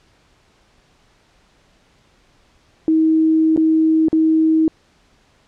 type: tone with dropouts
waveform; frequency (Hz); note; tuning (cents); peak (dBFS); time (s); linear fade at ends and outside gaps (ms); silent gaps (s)
sine; 318.2; D#4; +39; -11; 2.88-4.68; 1; 3.563-3.575 / 4.084-4.129
effects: pink hiss -56 dBFS RMS until 5.47 s + low-pass 6000 Hz 12 dB/octave